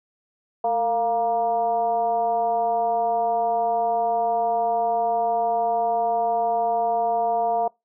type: tone with frequency modulation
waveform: sine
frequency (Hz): 698.5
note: F5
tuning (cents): 0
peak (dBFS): -19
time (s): 0.64-7.68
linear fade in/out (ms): 5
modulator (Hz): 242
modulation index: 0.8
effects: noise-tail reverb RT60 0.2 s tail -24 dB re dry